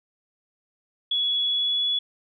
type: tone with pitch glide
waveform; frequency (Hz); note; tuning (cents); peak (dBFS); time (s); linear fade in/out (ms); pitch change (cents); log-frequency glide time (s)
sine; 3378 to 3401; G#7 to G#7; +29 to +40; -21; 1.11-1.99; 5; +11; 1.42-1.86
effects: none